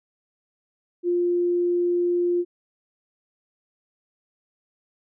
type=tone; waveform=sine; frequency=350.9 Hz; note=F4; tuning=8 cents sharp; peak=-19 dBFS; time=1.03-2.45 s; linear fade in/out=50 ms; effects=none